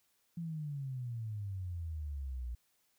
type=exponential sweep; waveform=sine; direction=down; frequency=171.8 to 58.27 Hz; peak=-37 dBFS; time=0.37-2.55 s; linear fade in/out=5 ms; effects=white hiss -75 dBFS RMS until 2.98 s